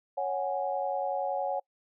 sine chord, C# suspended fourth, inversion none, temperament equal, 554.4 / 740 / 830.6 Hz, C#5 / F#5 / G#5, 0 / 0 / 0 cents, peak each -32 / -32 / -34 dBFS, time 0.17-1.6 s, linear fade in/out 10 ms, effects noise-tail reverb RT60 0.1 s tail -26 dB re dry

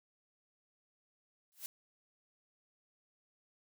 blue noise with exponential growth, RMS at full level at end -39 dBFS, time 1.52-1.66 s, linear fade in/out 0 ms, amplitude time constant 30 ms, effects none

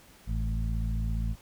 harmonic tone with a mistuned harmonic, 55 Hz, A1, in tune, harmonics 1 / 2 / 3 / 4, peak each -28 / -34 / -38 / -40 dBFS, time 0.26-1.36 s, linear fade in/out 50 ms, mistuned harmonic 1, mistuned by -68 cents, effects pink hiss -56 dBFS RMS until 1.41 s

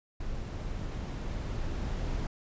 brown noise with level ramp, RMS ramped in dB -37 to -32 dBFS, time 0.2-2.27 s, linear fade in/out 5 ms, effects resampled to 16000 Hz

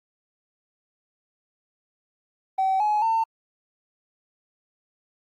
triangle tone with pitch steps, 765 / 844 / 901 Hz, G5 / G#5 / A5, -42 / +28 / +41 cents, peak -16 dBFS, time 2.58-3.24 s, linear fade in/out 10 ms, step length 220 ms, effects tanh soft clip ceiling -16 dBFS + Opus 32 kbps

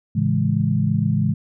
sine chord, A major seventh, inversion none, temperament equal, 110 / 138.59 / 164.81 / 207.7 Hz, A2 / C#3 / E3 / G#3, 0 / 0 / 0 / 0 cents, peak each -22 dBFS, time 0.15-1.34 s, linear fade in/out 10 ms, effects none

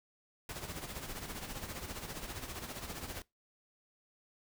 pink noise with tremolo, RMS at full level -41 dBFS, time 0.49-3.22 s, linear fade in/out 2 ms, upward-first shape sine, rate 15 Hz, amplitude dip 60%, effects noise-tail reverb RT60 0.2 s tail -22 dB re dry

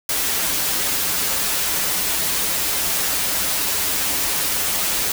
white noise with comb filter, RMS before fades -21 dBFS, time 0.09-5.12 s, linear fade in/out 2 ms, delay 8.4 ms, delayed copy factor -0.65, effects none

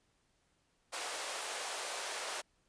pink high-pass noise, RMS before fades -40 dBFS, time 0.92-2.42 s, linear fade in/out 20 ms, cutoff 500 Hz, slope 24 dB/octave, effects pink hiss -75 dBFS RMS until 2.68 s + resampled to 22050 Hz

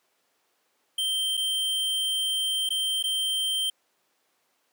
square tone with dropouts, 3136 Hz, G7, in tune, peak -25 dBFS, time 0.98-3.7 s, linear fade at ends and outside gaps 5 ms, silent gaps 1.37-1.374 / 2.691-2.704 / 3.027-3.038 s, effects pink hiss -70 dBFS RMS until 4.72 s + high-pass 400 Hz 12 dB/octave

